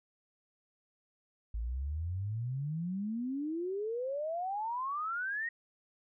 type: exponential sweep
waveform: sine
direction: up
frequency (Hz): 53 to 1900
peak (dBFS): -33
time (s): 1.54-5.49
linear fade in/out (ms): 5
effects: none